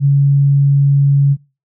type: tone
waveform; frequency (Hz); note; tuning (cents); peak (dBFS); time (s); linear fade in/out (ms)
sine; 140.3; C#3; +21; -7; 0-1.37; 50
effects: noise-tail reverb RT60 0.3 s tail -23 dB re dry